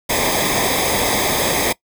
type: noise with comb filter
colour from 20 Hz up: pink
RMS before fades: -18 dBFS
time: 0.09-1.73 s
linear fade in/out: 10 ms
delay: 0.7 ms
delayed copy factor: -0.75
effects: noise-tail reverb RT60 0.1 s tail -21 dB re dry